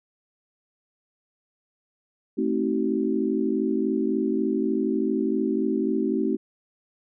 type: chord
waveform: sine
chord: A diminished seventh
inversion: none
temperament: just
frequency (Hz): 220 / 264 / 316.8 / 380.2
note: A3 / C4 / Eb4 / Gb4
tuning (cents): 0 / +16 / +31 / +47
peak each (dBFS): -27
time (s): 2.37-6.37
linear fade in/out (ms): 20
effects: none